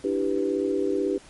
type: chord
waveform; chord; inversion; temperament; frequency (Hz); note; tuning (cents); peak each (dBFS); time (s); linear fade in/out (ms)
sine; E minor seventh; third; equal; 293.7 / 329.6 / 392 / 493.9; D4 / E4 / G4 / B4; 0 / 0 / 0 / 0; -28 / -30 / -25 / -30; 0.04-1.18; 5
effects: pink hiss -50 dBFS RMS until 1.29 s + MP3 48 kbps